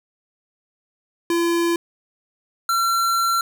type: tone pair in turn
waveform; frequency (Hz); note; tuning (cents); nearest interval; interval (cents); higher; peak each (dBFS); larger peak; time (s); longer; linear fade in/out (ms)
square; 340 / 1360; F4 / F6; -46 / -46; 2 octaves; 2400; second; -18; neither; 1.3-1.76 / 2.69-3.41; second; 2
effects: none